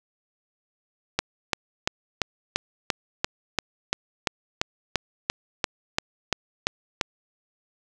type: click train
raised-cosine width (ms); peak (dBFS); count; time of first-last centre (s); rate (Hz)
0.2; -4; 18; 1.19-7.012; 2.92
effects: none